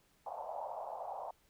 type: band-pass noise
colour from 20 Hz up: pink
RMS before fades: -43 dBFS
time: 0.26-1.31 s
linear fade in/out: 5 ms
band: 600 to 930 Hz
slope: 48 dB/octave
effects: pink hiss -71 dBFS RMS until 1.49 s